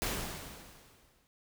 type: noise with exponential decay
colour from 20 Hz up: pink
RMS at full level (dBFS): -32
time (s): 0.02-1.27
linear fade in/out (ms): 0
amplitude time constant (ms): 270
effects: none